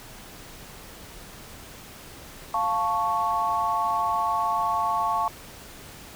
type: chord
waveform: sine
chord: F augmented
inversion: none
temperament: equal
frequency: 698.5 / 880 / 1108.7 Hz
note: F5 / A5 / C#6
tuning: 0 / 0 / 0 cents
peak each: -29 / -26 / -25 dBFS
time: 2.54-5.28 s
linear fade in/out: 2 ms
effects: pink hiss -44 dBFS RMS until 6.15 s